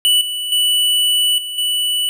square tone with level steps, 2964 Hz, F#7, 2 cents sharp, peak -11 / -21 / -13 / -24 / -16 dBFS, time 0.05-2.09 s, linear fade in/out 0 ms, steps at 0.21 / 0.52 / 1.38 / 1.58 s, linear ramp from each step 2 ms, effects none

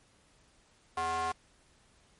square ring-modulated tone, 164.81 Hz, E3, in tune, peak -28 dBFS, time 0.97-1.32 s, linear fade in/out 5 ms, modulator 907 Hz, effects pink hiss -65 dBFS RMS until 2.19 s + MP3 48 kbps

